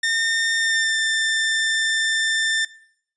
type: tone with pitch glide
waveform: sawtooth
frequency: 1817 to 1786.8 Hz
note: A#6 to A6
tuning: -45 to +26 cents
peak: -15 dBFS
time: 0.03-2.65 s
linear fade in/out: 5 ms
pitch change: -29 cents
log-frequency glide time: 0.56-0.97 s
effects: noise-tail reverb RT60 0.6 s tail -19 dB re dry + resampled to 22050 Hz